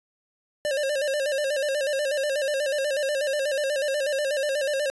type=tone with vibrato; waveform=square; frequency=566 Hz; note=C#5; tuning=36 cents sharp; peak=-24 dBFS; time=0.65-4.9 s; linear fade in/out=0 ms; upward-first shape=square; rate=8.2 Hz; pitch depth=84 cents each way; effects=resampled to 24000 Hz